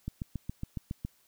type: click train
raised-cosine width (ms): 5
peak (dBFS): -22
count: 8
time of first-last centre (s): 0.08-1.05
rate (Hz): 7.22
effects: white hiss -67 dBFS RMS until 1.27 s